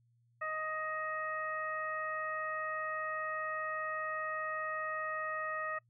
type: harmonic tone with a mistuned harmonic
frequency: 625 Hz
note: D#5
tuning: 8 cents sharp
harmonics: 1 / 2 / 3 / 4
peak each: -42 / -38 / -40 / -53 dBFS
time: 0.41-5.79 s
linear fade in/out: 10 ms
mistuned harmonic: 4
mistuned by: +42 cents
effects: noise-tail reverb RT60 0.1 s tail -25 dB re dry + added 118 Hz sine -68 dBFS peak until 5.89 s